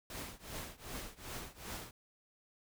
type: noise with tremolo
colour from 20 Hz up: pink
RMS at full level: -42 dBFS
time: 0.1-1.91 s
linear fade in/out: 2 ms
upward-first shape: triangle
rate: 2.6 Hz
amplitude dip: 95%
effects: none